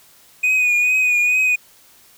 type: tone with vibrato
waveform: triangle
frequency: 2479 Hz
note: D#7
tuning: 7 cents flat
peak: -12 dBFS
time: 0.43-1.56 s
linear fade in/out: 10 ms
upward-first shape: triangle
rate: 2.3 Hz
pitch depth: 41 cents each way
effects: white hiss -50 dBFS RMS until 2.17 s